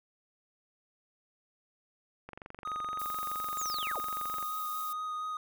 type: click train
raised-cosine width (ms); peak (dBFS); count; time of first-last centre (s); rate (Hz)
0.5; -29; 51; 2.29-4.427; 23.4
type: tone with vibrato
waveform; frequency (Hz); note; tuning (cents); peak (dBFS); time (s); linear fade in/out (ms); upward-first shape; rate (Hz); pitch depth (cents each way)
triangle; 1244.5; D#6; 0; -32; 2.65-5.37; 2; sine; 4.3; 11
type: noise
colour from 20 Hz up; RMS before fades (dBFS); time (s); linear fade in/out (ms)
violet; -43; 2.99-4.93; 5
type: linear sweep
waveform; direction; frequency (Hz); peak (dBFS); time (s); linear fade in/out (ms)
sine; down; 7459 to 165.6; -36; 3.57-4; 20
effects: none